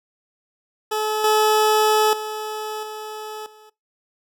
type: tone with level steps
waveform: 20% pulse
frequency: 429.9 Hz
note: A4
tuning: 40 cents flat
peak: -16 / -10 / -22 / -26 / -41 dBFS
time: 0.91-3.7 s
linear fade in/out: 10 ms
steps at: 1.24 / 2.13 / 2.83 / 3.46 s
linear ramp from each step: 2 ms
effects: noise-tail reverb RT60 0.2 s tail -21 dB re dry